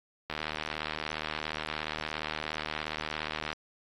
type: click train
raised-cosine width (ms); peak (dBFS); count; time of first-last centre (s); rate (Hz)
0.3; -17; 250; 0.3-3.53; 77.1
effects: AAC 32 kbps